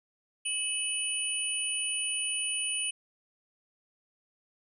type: tone cluster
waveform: sine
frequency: 2570 / 2968 / 9490 Hz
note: E7 / F#7 / D9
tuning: -45 / +5 / +17 cents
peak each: -35 / -34 / -32 dBFS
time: 0.45-2.91 s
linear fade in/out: 10 ms
effects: none